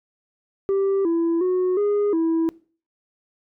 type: tone with pitch steps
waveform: sine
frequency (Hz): 391.5 / 334.2 / 366.5 / 411.3 / 327.4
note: G4 / E4 / F#4 / G#4 / E4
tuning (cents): -2 / +24 / -16 / -17 / -12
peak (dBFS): -15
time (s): 0.69-2.49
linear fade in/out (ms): 0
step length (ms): 360
effects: noise-tail reverb RT60 0.4 s tail -23 dB re dry + tanh soft clip ceiling -17 dBFS

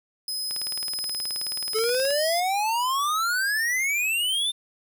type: tone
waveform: sawtooth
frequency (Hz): 5060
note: D#8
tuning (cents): +28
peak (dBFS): -25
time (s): 0.28-2.4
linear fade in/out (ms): 2
type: click train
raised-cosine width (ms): 0.2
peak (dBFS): -20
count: 31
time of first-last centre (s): 0.51-2.106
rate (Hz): 18.8
type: exponential sweep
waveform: square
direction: up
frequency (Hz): 427.6 to 3630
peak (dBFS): -23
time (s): 1.74-4.52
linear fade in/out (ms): 20
effects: 9-bit

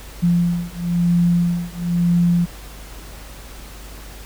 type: beating tone pair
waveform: sine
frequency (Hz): 172.8 / 173.8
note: F3 / F3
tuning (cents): -18 / -8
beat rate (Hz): 1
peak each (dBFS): -18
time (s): 0.22-2.46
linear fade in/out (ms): 20
effects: added 50 Hz sine -36 dBFS peak until 4.25 s + pink hiss -40 dBFS RMS until 4.25 s

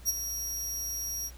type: tone with ADSR envelope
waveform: sawtooth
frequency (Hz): 5670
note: F8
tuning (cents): +25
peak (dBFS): -20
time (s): 0.05-1.31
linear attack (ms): 41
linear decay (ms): 24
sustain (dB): -10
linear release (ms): 51
effects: added 60 Hz sine -45 dBFS peak until 1.37 s + pink hiss -55 dBFS RMS until 1.37 s

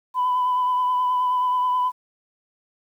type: tone with vibrato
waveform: sine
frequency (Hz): 1000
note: B5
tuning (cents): +21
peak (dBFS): -17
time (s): 0.14-1.92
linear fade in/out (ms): 50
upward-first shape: triangle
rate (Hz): 9.4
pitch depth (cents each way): 24
effects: tanh soft clip ceiling -15 dBFS + 9-bit

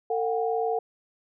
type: tone cluster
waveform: sine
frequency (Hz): 451.5 / 726 / 786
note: A4 / F#5 / G5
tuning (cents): +45 / -33 / +4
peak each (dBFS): -26 / -28 / -33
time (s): 0.1-0.79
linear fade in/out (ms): 5
effects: none

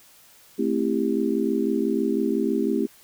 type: chord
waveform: sine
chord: A minor seventh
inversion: none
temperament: just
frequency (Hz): 220 / 264 / 330 / 396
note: A3 / C4 / E4 / G4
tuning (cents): 0 / +16 / +2 / +18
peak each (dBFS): -26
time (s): 0.58-2.87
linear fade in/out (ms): 20
effects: white hiss -53 dBFS RMS until 3.03 s

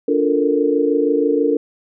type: chord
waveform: sine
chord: Bb major seventh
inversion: first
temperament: equal with one note detuned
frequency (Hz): 290.6 / 349.2 / 440 / 466.2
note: D4 / F4 / A4 / Bb4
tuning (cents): -18 / 0 / 0 / 0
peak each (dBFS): -18 / -23 / -19 / -18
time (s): 0.08-1.57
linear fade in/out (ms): 5
effects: none

